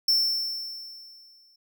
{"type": "tone with exponential decay", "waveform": "square", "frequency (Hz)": 5380, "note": "E8", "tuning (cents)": 34, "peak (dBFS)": -18, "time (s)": [0.08, 1.56], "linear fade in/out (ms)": 5, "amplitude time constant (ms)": 320, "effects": []}